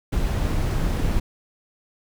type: noise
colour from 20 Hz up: brown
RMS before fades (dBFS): -22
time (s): 0.12-1.2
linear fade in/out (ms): 10
effects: none